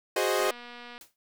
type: chord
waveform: sawtooth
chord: Ab dominant seventh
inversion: third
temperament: equal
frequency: 370 / 415.3 / 523.3 / 622.3 Hz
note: Gb4 / Ab4 / C5 / Eb5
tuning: 0 / 0 / 0 / 0 cents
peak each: -26 dBFS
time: 0.16-0.51 s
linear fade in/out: 5 ms
type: click train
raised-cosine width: 0.3 ms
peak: -29 dBFS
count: 143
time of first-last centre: 0.39-0.979 s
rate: 241 Hz
type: noise with exponential decay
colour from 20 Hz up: white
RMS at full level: -45 dBFS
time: 1.01-1.16 s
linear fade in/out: 1 ms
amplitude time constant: 31 ms
effects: none